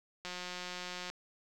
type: click train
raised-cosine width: 0.2 ms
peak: -24 dBFS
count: 154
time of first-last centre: 0.25-1.1 s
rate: 180 Hz
effects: none